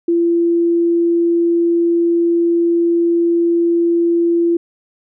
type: tone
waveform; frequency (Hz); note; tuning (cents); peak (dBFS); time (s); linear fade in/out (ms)
sine; 340; F4; -46; -11; 0.08-4.57; 5
effects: none